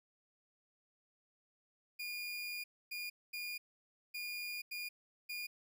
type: tone bursts at uneven times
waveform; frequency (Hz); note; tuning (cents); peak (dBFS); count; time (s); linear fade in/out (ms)
30% pulse; 2428; D#7; -43; -38; 6; 1.99-2.64 / 2.91-3.1 / 3.33-3.58 / 4.14-4.62 / 4.71-4.89 / 5.29-5.47; 10
effects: none